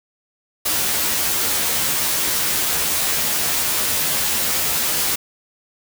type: noise with comb filter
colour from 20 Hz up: white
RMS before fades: -20 dBFS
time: 0.65-5.16 s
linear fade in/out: 10 ms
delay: 13 ms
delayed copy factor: +0.85
effects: none